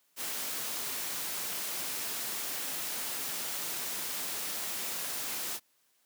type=noise; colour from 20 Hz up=white; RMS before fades=-36 dBFS; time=0.16-5.6 s; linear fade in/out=50 ms; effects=white hiss -71 dBFS RMS until 6.05 s + high-pass 150 Hz 12 dB/octave